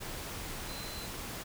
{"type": "tone in noise", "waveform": "sine", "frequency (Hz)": 4065, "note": "B7", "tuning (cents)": 49, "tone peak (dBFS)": -46, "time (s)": [0.68, 1.07], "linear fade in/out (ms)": 20, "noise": "pink", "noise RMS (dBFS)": -41, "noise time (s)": [0, 1.44], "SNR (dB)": -8, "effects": []}